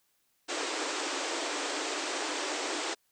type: band-pass noise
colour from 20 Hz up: pink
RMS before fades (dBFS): -34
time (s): 0.48-2.95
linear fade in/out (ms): 20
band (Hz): 280 to 8400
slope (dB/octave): 96
effects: white hiss -73 dBFS RMS until 3.11 s